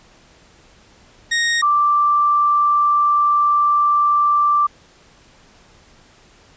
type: tone pair in turn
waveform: sawtooth / sine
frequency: 1864.7 / 1174.7 Hz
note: A#6 / D6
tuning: 0 / 0 cents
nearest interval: minor sixth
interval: 800 cents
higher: first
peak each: -12 dBFS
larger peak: neither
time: 1.31-1.62 / 1.62-4.67 s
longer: second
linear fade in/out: 10 ms
effects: pink hiss -50 dBFS RMS until 6.56 s + resampled to 16000 Hz